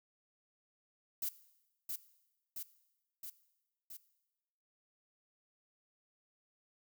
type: noise with echo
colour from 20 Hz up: violet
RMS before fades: -37 dBFS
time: 1.22-1.29 s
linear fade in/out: 5 ms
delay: 670 ms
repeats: 4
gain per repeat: -3 dB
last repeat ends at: 3.97 s
effects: noise-tail reverb RT60 1.0 s tail -17 dB re dry